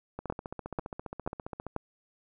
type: two click trains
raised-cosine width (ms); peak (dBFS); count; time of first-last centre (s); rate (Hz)
1; -23 / -17; 23 / 4; 0.19-1.667 / 0.3-1.763; 14.9 / 2.05
effects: none